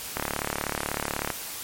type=click train; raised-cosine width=0.5 ms; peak=-11 dBFS; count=42; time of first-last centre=0.17-1.303 s; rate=36.2 Hz; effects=white hiss -36 dBFS RMS until 1.63 s + MP3 64 kbps